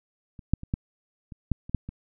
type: clicks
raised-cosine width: 5 ms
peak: -30 / -8 / -26 / -13 / -28 / -11 / -27 / -10 / -23 dBFS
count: 9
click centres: 0.392 / 0.536 / 0.634 / 0.739 / 1.322 / 1.517 / 1.695 / 1.747 / 1.89 s
effects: none